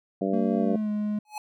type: harmonic tone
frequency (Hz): 97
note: G2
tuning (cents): -18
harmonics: 2 / 3 / 4 / 5 / 6 / 7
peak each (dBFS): -28 / -30 / -31 / -32 / -33 / -33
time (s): 0.21-0.76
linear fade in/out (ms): 5
type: tone with pitch glide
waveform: triangle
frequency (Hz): 227.6 to 209.9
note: A#3 to G#3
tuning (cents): -41 to +19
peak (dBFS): -23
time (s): 0.33-1.19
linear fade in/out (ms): 5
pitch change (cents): -140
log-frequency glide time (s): 0.57-0.9
type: tone with exponential growth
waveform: square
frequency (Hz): 847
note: G#5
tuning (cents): +34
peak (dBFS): -29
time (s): 1.25-1.38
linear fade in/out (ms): 2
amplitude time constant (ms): 28
effects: none